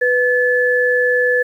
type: tone pair together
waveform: sine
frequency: 495.7 / 1729.1 Hz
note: B4 / A6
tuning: +6 / -31 cents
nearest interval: octave + minor seventh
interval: 2163 cents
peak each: -15 dBFS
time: 0.01-1.43 s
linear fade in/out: 10 ms
effects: 8-bit